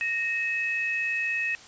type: tone pair together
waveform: sine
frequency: 1859 / 2576 Hz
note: A#6 / E7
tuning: -5 / -41 cents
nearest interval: tritone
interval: 564 cents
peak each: -29 / -27 dBFS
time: 0.01-1.55 s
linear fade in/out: 0 ms
effects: white hiss -48 dBFS RMS until 1.67 s + resampled to 16000 Hz